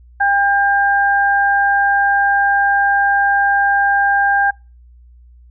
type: tone pair together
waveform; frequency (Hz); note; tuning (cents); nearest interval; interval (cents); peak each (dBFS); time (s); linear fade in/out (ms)
sine; 800 / 1600; G5 / G6; +35 / +35; octave; 1200; -14; 0.2-4.51; 10
effects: noise-tail reverb RT60 0.3 s tail -26 dB re dry + added 60 Hz sine -41 dBFS peak until 5.5 s